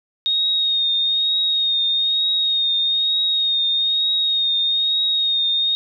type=tone with vibrato; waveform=sine; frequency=3721 Hz; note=A#7; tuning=4 cents flat; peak=-16 dBFS; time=0.26-5.75 s; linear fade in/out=0 ms; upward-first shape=triangle; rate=1.1 Hz; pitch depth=34 cents each way; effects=none